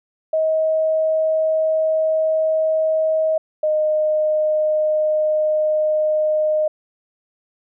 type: tone pair in turn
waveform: sine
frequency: 633 / 615.7 Hz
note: D#5 / D#5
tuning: +30 / -18 cents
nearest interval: unison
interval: 48 cents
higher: first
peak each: -15 dBFS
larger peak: neither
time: 0.33-3.38 / 3.63-6.68 s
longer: neither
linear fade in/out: 5 ms
effects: none